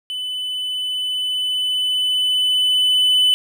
triangle tone with level ramp, 3005 Hz, F#7, 26 cents sharp, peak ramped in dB -22 to -10 dBFS, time 0.1-3.34 s, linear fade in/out 0 ms, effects none

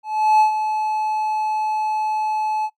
triangle tone with ADSR envelope, 861 Hz, A5, 38 cents flat, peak -8 dBFS, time 0.03-2.7 s, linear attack 370 ms, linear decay 110 ms, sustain -9 dB, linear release 53 ms, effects noise-tail reverb RT60 0.1 s tail -21 dB re dry + MP3 64 kbps

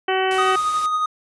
harmonic tone, 378 Hz, F#4, 37 cents sharp, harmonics 1 / 2 / 3 / 4 / 5 / 6 / 7 / 8, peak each -21 / -22 / -29 / -28 / -28 / -33 / -32 / -29 dBFS, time 0.08-0.56 s, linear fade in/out 5 ms
white noise, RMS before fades -34 dBFS, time 0.31-0.86 s, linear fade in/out 0 ms
triangle tone with tremolo, 1244.5 Hz, D#6, in tune, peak -15 dBFS, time 0.38-1.06 s, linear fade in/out 5 ms, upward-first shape sine, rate 11 Hz, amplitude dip 35%
effects resampled to 22050 Hz

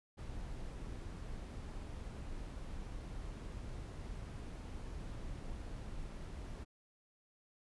brown noise, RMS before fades -45 dBFS, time 0.17-6.65 s, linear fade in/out 20 ms, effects resampled to 24000 Hz

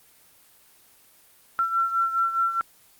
sine beating tone pair, 1352 / 1356.8 Hz, E6 / E6, +43 / +50 cents, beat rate 4.8 Hz, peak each -22 / -28 dBFS, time 1.59-2.61 s, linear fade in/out 0 ms, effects white hiss -56 dBFS RMS until 2.99 s + Opus 24 kbps

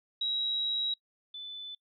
sine tone pair in turn, 3854 / 3503 Hz, B7 / A7, -43 / -8 cents, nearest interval major second, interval 165 cents, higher first, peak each -28 / -39 dBFS, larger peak first, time 0.21-0.94 / 1.34-1.75 s, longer first, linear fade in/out 5 ms, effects noise-tail reverb RT60 0.1 s tail -22 dB re dry

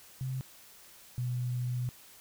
sine tone pair in turn, 130.81 / 123.82 Hz, C3 / B2, 0 / +5 cents, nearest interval minor second, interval 95 cents, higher first, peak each -32 / -30 dBFS, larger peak second, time 0.21-0.41 / 1.18-1.89 s, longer second, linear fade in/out 0 ms, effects white hiss -55 dBFS RMS until 2.2 s

